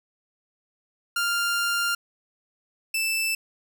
sawtooth tone pair in turn, 1396.9 / 2645 Hz, F6 / E7, 0 / +5 cents, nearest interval major seventh, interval 1105 cents, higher second, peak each -19 / -20 dBFS, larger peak first, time 1.16-1.95 / 2.94-3.35 s, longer first, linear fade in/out 5 ms, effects none

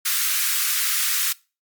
white high-pass noise, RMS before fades -22 dBFS, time 0.05-1.33 s, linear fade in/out 10 ms, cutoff 1200 Hz, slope 48 dB/octave, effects noise-tail reverb RT60 0.3 s tail -22 dB re dry + Opus 48 kbps

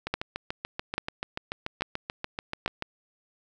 two click trains, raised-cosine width 0.3 ms, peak -15 / -10 dBFS, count 20 / 4, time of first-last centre 0.07-2.824 / 0.14-2.661 s, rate 6.9 / 1.19 Hz, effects none

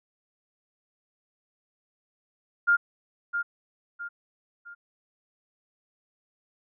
sine tone with echo, 1406 Hz, F6, 11 cents sharp, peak -17 dBFS, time 2.67-2.77 s, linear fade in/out 20 ms, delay 660 ms, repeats 3, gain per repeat -8 dB, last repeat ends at 4.75 s, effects none

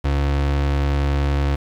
35% pulse tone, 70.7 Hz, C#2, 35 cents sharp, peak -15 dBFS, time 0.04-1.56 s, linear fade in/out 10 ms, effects low-pass 4000 Hz 12 dB/octave + 7-bit

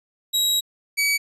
sawtooth tone pair in turn, 3841 / 2275 Hz, B7 / C#7, -49 / +44 cents, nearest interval major sixth, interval 907 cents, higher first, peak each -15 dBFS, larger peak neither, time 0.33-0.61 / 0.97-1.18 s, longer first, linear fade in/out 20 ms, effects resampled to 32000 Hz

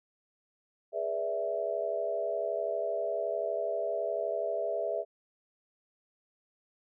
sine chord, E dominant seventh, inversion first, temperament equal with one note detuned, 415.3 / 488.5 / 587.3 / 659.3 Hz, G#4 / B4 / D5 / E5, 0 / -19 / 0 / 0 cents, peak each -37 / -38 / -36 / -32 dBFS, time 0.92-5.05 s, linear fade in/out 50 ms, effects none

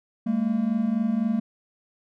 triangle tone pair together, 203.8 / 227.7 Hz, G#3 / A#3, -32 / -40 cents, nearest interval major second, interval 192 cents, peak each -24 / -21 dBFS, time 0.26-1.4 s, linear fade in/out 10 ms, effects none

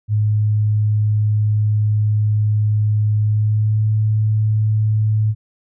sine tone with pitch glide, 106.1 to 107.83 Hz, G#2 to A2, +38 to -34 cents, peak -13 dBFS, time 0.08-5.35 s, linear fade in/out 50 ms, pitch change +28 cents, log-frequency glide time 3.21-3.84 s, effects none

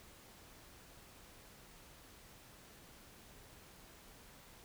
silence, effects pink hiss -59 dBFS RMS until 4.64 s

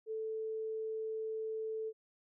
sine tone, 440 Hz, A4, in tune, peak -36 dBFS, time 0.06-1.93 s, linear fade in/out 50 ms, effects none

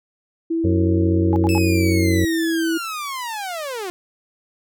sine tone with pitch glide, 329.6 to 327.5 Hz, E4 to E4, 0 to -11 cents, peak -18 dBFS, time 0.5-2.78 s, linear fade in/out 10 ms, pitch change -11 cents, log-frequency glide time 1.73-2.5 s
harmonic tone, 91.4 Hz, F#2, 21 cents flat, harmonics 1 / 2 / 3 / 4 / 5 / 6, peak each -18 / -24 / -30 / -29 / -27 / -32 dBFS, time 0.64-2.25 s, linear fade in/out 5 ms
sine tone bursts, 838 Hz, G#5, 15 cents sharp, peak -22 dBFS, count 3, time 1.33-1.58 s, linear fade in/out 0 ms, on 30 ms, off 80 ms
sawtooth linear sweep, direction down, 2637 to 344.3 Hz, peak -22 dBFS, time 1.49-3.9 s, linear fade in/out 0 ms
effects none

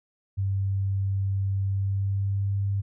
sine tone with pitch glide, 97.6 to 99.25 Hz, G2 to G2, -7 to +22 cents, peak -23 dBFS, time 0.37-2.82 s, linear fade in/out 20 ms, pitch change +29 cents, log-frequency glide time 1.65-2.54 s, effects none

